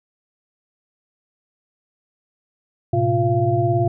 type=tone cluster; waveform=sine; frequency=110.3 / 128.3 / 351.3 / 685 Hz; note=A2 / C3 / F4 / F5; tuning=+5 / -34 / +10 / -34 cents; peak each=-21 dBFS; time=2.93-3.88 s; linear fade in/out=5 ms; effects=none

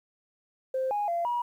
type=tone with pitch steps; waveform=sine; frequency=523 / 826 / 686 / 962 Hz; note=C5 / G#5 / F5 / B5; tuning=-1 / -10 / -31 / -46 cents; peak=-25 dBFS; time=0.74-1.42 s; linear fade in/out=5 ms; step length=170 ms; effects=tanh soft clip ceiling -21 dBFS + 10-bit

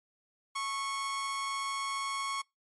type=tone with amplitude modulation; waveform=sawtooth; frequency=1100 Hz; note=C#6; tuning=14 cents flat; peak=-27 dBFS; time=0.55-2.42 s; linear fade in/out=10 ms; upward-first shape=sine; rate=216 Hz; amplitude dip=40%; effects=noise-tail reverb RT60 0.2 s tail -26 dB re dry + MP3 48 kbps

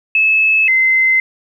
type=tone pair in turn; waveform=sine; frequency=2600 / 2064 Hz; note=E7 / C7; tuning=-24 / -24 cents; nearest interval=major third; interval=400 cents; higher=first; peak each=-9 dBFS; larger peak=neither; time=0.15-0.68 / 0.68-1.2 s; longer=first; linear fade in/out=2 ms; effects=8-bit

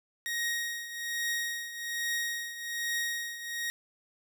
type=tone with tremolo; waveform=sawtooth; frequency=1878 Hz; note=A#6; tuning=12 cents sharp; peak=-25 dBFS; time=0.26-3.7 s; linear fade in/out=0 ms; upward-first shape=triangle; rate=1.2 Hz; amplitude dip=75%; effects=none

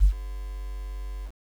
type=tone with ADSR envelope; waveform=sine; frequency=48.58 Hz; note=G1; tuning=15 cents flat; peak=-10 dBFS; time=0-1.32 s; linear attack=35 ms; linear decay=92 ms; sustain=-21 dB; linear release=65 ms; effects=tanh soft clip ceiling -10 dBFS + 8-bit

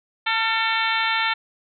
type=harmonic tone with a mistuned harmonic; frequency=446.8 Hz; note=A4; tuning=27 cents sharp; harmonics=2 / 3 / 4 / 5 / 6 / 7 / 8 / 9; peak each=-26 / -26 / -26 / -26 / -30 / -32 / -29 / -33 dBFS; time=0.26-1.34 s; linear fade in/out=10 ms; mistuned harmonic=3; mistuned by=+38 cents; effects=none

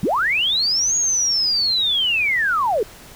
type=linear two-way sweep; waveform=sine; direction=up then down; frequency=130 to 6700 to 382.5 Hz; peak=-16 dBFS; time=0.03-2.83 s; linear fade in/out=2 ms; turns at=0.96 s; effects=pink hiss -42 dBFS RMS until 3.15 s

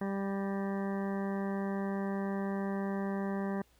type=harmonic tone with a mistuned harmonic; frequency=196.7 Hz; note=G3; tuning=6 cents sharp; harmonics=1 / 2 / 3 / 4 / 5 / 6 / 8 / 9 / 10; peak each=-33 / -39 / -43 / -45 / -47 / -49 / -51 / -52 / -53 dBFS; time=0.01-3.62 s; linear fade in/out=5 ms; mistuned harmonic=10; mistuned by=-63 cents; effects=added 60 Hz sine -68 dBFS peak until 3.79 s + pink hiss -68 dBFS RMS until 3.79 s

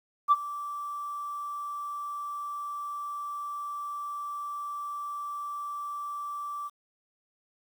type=tone with ADSR envelope; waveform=sine; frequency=1166 Hz; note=D6; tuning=13 cents flat; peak=-14 dBFS; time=0.28-6.7 s; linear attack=37 ms; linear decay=35 ms; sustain=-19 dB; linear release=34 ms; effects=tanh soft clip ceiling -12 dBFS + 9-bit

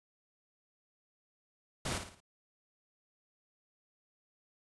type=noise with echo; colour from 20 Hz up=pink; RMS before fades=-36 dBFS; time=1.85-1.98 s; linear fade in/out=5 ms; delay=56 ms; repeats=4; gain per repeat=-7 dB; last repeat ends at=2.204 s; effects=resampled to 24000 Hz

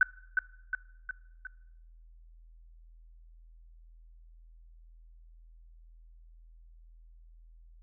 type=tone with echo; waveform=sine; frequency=1513 Hz; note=F#6; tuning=38 cents sharp; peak=-17 dBFS; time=0.01-0.03 s; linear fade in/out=2 ms; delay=360 ms; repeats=4; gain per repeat=-5 dB; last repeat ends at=1.47 s; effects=noise-tail reverb RT60 0.8 s tail -21 dB re dry + added 41 Hz sine -52 dBFS peak until 7.82 s

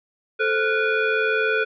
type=tone with frequency modulation; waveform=sine; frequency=523.3 Hz; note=C5; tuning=in tune; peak=-18 dBFS; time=0.39-1.65 s; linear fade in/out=20 ms; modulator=961 Hz; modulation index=1.9; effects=none

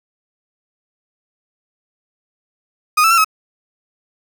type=tone with pitch steps; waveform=35% pulse; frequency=1239 / 1318 / 1357 / 1282 Hz; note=D#6 / E6 / E6 / E6; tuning=-8 / -1 / +50 / -49 cents; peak=-8 dBFS; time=2.97-3.246 s; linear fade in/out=10 ms; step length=69 ms; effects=8-bit

